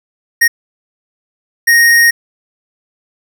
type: tone bursts at uneven times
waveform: square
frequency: 1864.7 Hz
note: A#6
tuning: in tune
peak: -6 dBFS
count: 2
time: 0.41-0.48 / 1.67-2.11 s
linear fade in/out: 10 ms
effects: none